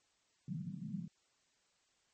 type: band-pass noise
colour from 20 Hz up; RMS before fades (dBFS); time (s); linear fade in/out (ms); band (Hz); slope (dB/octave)
white; -43; 0.48-1.08; 2; 140 to 200; 48
effects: white hiss -75 dBFS RMS until 2.13 s + MP3 32 kbps